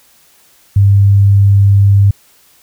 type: tone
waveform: sine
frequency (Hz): 99.7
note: G2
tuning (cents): +30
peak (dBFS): -4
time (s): 0.76-2.11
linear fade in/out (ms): 5
effects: white hiss -48 dBFS RMS until 2.62 s